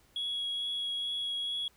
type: tone with vibrato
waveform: sine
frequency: 3334 Hz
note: G#7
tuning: 6 cents sharp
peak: -30 dBFS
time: 0.16-1.68 s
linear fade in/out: 2 ms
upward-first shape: triangle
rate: 2.3 Hz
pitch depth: 12 cents each way
effects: tanh soft clip ceiling -29 dBFS + pink hiss -65 dBFS RMS until 1.76 s